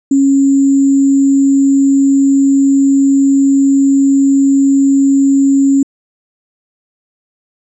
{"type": "tone with sample-and-hold", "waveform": "sine", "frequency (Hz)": 274.5, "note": "C#4", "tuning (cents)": -17, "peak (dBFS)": -6, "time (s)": [0.11, 5.83], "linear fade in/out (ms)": 5, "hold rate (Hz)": 7350, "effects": ["resampled to 22050 Hz"]}